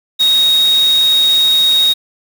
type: tone in noise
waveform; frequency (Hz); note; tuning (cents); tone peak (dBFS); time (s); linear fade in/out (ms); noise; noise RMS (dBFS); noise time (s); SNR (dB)
sine; 3757; A#7; +13; -8; 0.19-1.94; 20; white; -25; 0.19-1.94; +14
effects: none